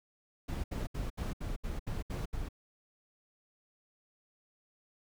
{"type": "noise bursts", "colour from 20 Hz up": "brown", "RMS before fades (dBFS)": -36, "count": 9, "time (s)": [0.48, 2.488], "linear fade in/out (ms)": 10, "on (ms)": 160, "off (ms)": 71, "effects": []}